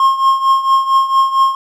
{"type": "tone with tremolo", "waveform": "triangle", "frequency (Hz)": 1073, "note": "C6", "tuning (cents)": 43, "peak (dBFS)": -4, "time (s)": [0, 1.55], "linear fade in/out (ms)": 2, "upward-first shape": "triangle", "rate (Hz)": 4.4, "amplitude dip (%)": 80, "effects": []}